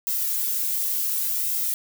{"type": "noise with flanger", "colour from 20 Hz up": "violet", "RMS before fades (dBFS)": -25, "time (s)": [0.07, 1.74], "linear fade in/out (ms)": 0, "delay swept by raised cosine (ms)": [1.7, 3.1], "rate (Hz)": 0.68, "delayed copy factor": -0.8, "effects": []}